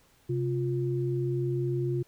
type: tone pair together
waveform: sine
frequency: 131.7 / 351.6 Hz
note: C3 / F4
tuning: +12 / +12 cents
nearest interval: octave + perfect fourth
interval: 1700 cents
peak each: -28 / -30 dBFS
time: 0.29-2.03 s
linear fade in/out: 10 ms
effects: pink hiss -63 dBFS RMS until 2.07 s